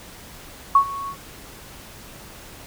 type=tone with ADSR envelope; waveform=sine; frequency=1108.7 Hz; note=C#6; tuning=in tune; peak=-8 dBFS; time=0.75-1.16 s; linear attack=4 ms; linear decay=85 ms; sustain=-19 dB; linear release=69 ms; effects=pink hiss -42 dBFS RMS until 2.66 s